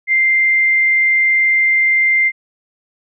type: tone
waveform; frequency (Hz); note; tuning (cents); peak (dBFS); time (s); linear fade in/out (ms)
sine; 2093; C7; 0; -10; 0.07-2.32; 50
effects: none